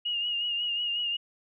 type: tone with vibrato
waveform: sine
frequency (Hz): 2858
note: F7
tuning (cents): +39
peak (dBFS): -27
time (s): 0.05-1.17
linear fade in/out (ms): 10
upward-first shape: triangle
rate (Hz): 5.5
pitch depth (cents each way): 48
effects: none

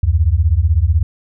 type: beating tone pair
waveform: sine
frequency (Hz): 72.8 / 88.8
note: D2 / F2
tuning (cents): -15 / +29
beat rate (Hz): 16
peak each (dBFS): -13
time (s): 0.03-1.03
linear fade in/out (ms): 5
effects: none

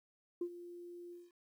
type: tone with ADSR envelope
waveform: sine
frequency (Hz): 349.2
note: F4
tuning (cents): 0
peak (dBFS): -32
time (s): 0.41-1.32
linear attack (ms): 5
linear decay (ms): 71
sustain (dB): -15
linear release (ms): 200
effects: tanh soft clip ceiling -30 dBFS + 12-bit

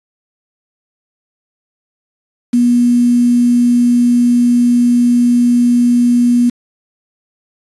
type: tone with quantisation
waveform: sine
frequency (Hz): 241.9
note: B3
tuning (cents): -36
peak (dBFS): -7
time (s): 2.53-6.5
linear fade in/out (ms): 10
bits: 5
effects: resampled to 24000 Hz

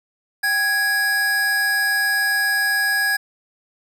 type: tone pair together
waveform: square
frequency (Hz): 784 / 1661.2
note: G5 / G#6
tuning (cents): 0 / 0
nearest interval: octave + minor second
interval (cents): 1300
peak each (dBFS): -30 / -18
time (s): 0.43-3.17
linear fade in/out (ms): 10
effects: none

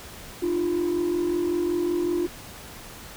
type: tone pair together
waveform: sine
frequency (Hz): 303.8 / 349.2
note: D#4 / F4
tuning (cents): -41 / 0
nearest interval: major second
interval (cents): 241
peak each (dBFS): -26 / -21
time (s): 0.42-2.27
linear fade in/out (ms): 10
effects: tanh soft clip ceiling -19 dBFS + pink hiss -42 dBFS RMS until 3.16 s

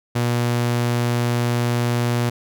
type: tone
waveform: sawtooth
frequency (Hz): 120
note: B2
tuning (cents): -49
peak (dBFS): -14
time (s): 0.15-2.3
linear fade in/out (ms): 10
effects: none

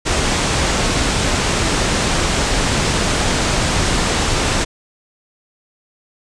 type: low-pass noise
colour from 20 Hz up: pink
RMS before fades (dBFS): -17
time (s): 0.05-4.65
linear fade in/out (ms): 20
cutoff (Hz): 8900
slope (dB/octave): 48
effects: none

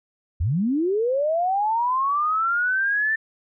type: linear sweep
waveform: sine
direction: up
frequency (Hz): 68.3 to 1787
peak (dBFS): -19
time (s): 0.4-3.16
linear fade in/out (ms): 10
effects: none

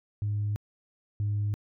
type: tone pair in turn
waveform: sine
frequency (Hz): 103.83 / 103.41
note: G#2 / G#2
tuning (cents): 0 / -7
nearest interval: unison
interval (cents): 7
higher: first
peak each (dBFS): -25 / -24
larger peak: second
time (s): 0.22-0.56 / 1.2-1.54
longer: neither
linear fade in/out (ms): 0
effects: tanh soft clip ceiling -23 dBFS

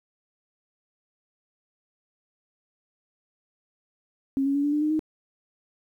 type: tone with pitch steps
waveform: sine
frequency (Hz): 271.5 / 277.8 / 284.3 / 291 / 297.8 / 304.7 / 311.9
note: C#4 / C#4 / C#4 / D4 / D4 / D#4 / D#4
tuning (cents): -36 / +4 / +44 / -16 / +24 / -36 / +4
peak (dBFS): -21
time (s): 4.37-4.993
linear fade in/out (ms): 0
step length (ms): 89
effects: 10-bit

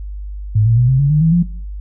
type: tone with pitch steps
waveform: sine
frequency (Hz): 106.8 / 114.47 / 122.68 / 131.49 / 140.92 / 151.04 / 161.88 / 173.5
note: G#2 / A#2 / B2 / C3 / C#3 / D3 / E3 / F3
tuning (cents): +49 / -31 / -11 / +9 / +29 / +49 / -31 / -11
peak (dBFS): -9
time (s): 0.55-1.43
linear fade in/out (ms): 10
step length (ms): 110
effects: noise-tail reverb RT60 0.5 s tail -19 dB re dry + added 50 Hz sine -24 dBFS peak until 1.8 s

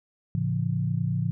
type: chord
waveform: sine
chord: A augmented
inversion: none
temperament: equal with one note detuned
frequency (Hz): 110 / 138.59 / 170.33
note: A2 / C#3 / E#3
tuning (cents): 0 / 0 / -43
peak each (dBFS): -28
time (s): 0.35-1.31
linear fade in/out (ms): 0
effects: none

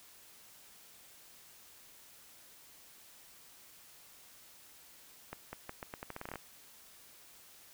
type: accelerating click train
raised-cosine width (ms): 0.5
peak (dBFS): -26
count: 14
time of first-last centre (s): 5.33-6.357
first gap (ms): 200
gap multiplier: 0.82
effects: white hiss -58 dBFS RMS until 7.73 s

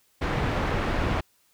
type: low-pass noise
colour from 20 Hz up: pink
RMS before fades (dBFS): -26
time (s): 0.21-1.21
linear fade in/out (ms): 10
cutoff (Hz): 2100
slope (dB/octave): 12
effects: white hiss -65 dBFS RMS until 1.53 s

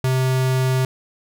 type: tone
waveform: square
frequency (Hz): 130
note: C3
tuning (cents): -11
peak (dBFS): -17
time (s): 0.04-0.85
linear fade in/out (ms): 2
effects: none

